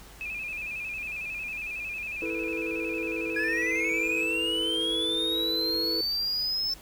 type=tone with vibrato; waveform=sine; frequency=2499 Hz; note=D#7; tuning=7 cents sharp; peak=-32 dBFS; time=0.21-4.23 s; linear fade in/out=0 ms; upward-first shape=square; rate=11 Hz; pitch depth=60 cents each way
type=chord; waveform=triangle; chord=E suspended fourth; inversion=none; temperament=equal; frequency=329.6 / 440 / 493.9 Hz; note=E4 / A4 / B4; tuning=0 / 0 / 0 cents; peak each=-31 / -34 / -35 dBFS; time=2.22-6.01 s; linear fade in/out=2 ms
type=linear sweep; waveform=triangle; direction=up; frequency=1659 to 5300 Hz; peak=-25 dBFS; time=3.36-6.74 s; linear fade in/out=5 ms
effects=added 50 Hz sine -52 dBFS peak until 6.81 s + pink hiss -50 dBFS RMS until 6.81 s